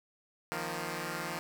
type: chord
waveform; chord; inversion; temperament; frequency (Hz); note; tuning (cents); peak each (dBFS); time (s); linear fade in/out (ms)
5% pulse; Eb suspended second; none; equal; 155.56 / 174.61 / 233.1; Eb3 / F3 / Bb3; 0 / 0 / 0; -28 / -27 / -32; 0.52-1.39; 0
effects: 10-bit